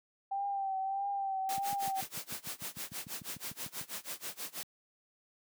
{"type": "tone with vibrato", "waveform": "sine", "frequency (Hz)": 783, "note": "G5", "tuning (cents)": -2, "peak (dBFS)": -32, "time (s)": [0.31, 2.01], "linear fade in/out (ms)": 10, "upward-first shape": "triangle", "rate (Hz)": 1.6, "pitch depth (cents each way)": 48}
{"type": "noise with tremolo", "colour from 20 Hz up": "white", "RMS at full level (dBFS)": -39, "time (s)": [1.49, 4.63], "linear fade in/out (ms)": 0, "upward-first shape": "sine", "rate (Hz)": 6.2, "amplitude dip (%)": 95}
{"type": "click train", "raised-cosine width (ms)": 5, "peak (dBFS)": -31, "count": 16, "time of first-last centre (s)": [1.58, 3.812], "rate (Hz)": 6.72}
{"effects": ["high-pass 150 Hz 12 dB/octave"]}